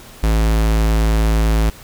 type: tone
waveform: square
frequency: 54.5 Hz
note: A1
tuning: 16 cents flat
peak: -13 dBFS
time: 0.23-1.7 s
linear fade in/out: 5 ms
effects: pink hiss -40 dBFS RMS until 1.83 s